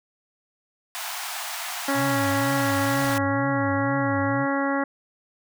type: high-pass noise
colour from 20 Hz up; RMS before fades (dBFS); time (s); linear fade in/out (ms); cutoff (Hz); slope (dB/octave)
pink; -32; 0.95-3.18; 0; 660; 96
type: harmonic tone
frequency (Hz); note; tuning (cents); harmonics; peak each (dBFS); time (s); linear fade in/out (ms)
277.2; C#4; 0; 1 / 2 / 3 / 4 / 5 / 6 / 7; -25 / -28 / -30 / -31 / -32 / -33 / -33; 1.88-4.84; 5
type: tone with vibrato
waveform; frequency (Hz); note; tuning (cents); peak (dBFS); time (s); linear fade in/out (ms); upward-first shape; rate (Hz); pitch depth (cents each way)
sine; 115.9; A#2; -10; -28; 1.94-4.47; 50; triangle; 2.1; 300
type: noise with exponential growth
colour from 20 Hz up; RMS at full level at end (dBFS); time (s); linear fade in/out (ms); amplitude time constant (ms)
brown; -41; 2.7-3.1; 2; 85
effects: none